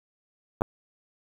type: clicks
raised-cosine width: 1 ms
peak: -17 / -7 dBFS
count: 2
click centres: 0.61 / 0.619 s
effects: 7-bit